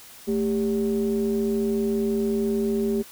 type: ring-modulated tone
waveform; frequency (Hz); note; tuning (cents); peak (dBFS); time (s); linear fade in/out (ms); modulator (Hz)
triangle; 87.31; F2; 0; -16; 0.27-3.03; 20; 309
effects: white hiss -46 dBFS RMS until 3.11 s